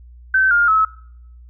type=tone with pitch steps; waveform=sine; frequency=1539 / 1411.3 / 1294.1 Hz; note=G6 / F6 / E6; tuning=-32 / +18 / -32 cents; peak=-11 dBFS; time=0.34-0.85 s; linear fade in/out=5 ms; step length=170 ms; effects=noise-tail reverb RT60 0.7 s tail -21 dB re dry + added 60 Hz sine -39 dBFS peak until 1.49 s